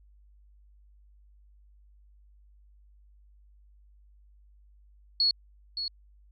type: tone with echo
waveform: sine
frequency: 4355 Hz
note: C#8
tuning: 31 cents flat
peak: -21 dBFS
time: 5.2-5.31 s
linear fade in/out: 2 ms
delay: 570 ms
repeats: 1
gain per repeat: -9 dB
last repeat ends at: 5.88 s
effects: added 50 Hz sine -55 dBFS peak until 6.31 s